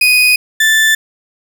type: tone pair in turn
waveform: 35% pulse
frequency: 2491 / 1761.4 Hz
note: D#7 / A6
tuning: +1 / +1 cents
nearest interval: tritone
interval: 600 cents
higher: first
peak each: -5 / -6 dBFS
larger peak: first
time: 0.01-0.36 / 0.6-0.95 s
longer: neither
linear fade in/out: 5 ms
effects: none